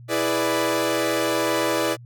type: chord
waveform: sawtooth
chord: E dominant seventh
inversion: none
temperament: equal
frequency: 329.6 / 415.3 / 493.9 / 587.3 Hz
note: E4 / G#4 / B4 / D5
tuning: 0 / 0 / 0 / 0 cents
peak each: -21 / -25 / -23 / -21 dBFS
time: 0.08-1.97 s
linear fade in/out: 50 ms
effects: added 120 Hz sine -40 dBFS peak until 2.05 s